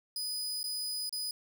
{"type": "tone with dropouts", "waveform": "sawtooth", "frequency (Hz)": 4978, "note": "D#8", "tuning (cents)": 0, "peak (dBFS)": -31, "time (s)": [0.16, 1.31], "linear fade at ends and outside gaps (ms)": 2, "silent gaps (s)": [[0.631, 0.64], [1.094, 1.126]], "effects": []}